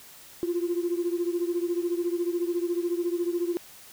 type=beating tone pair; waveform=sine; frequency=343.4 / 357.4 Hz; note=F4 / F4; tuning=-29 / +40 cents; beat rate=14 Hz; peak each=-26 / -29 dBFS; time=0.43-3.57 s; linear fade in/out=0 ms; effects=tanh soft clip ceiling -18 dBFS + white hiss -49 dBFS RMS until 3.92 s